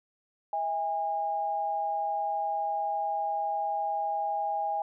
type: tone pair together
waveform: sine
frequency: 647 / 815.2 Hz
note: E5 / G#5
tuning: -32 / -32 cents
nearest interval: major third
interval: 400 cents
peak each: -35 / -28 dBFS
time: 0.53-4.82 s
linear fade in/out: 2 ms
effects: none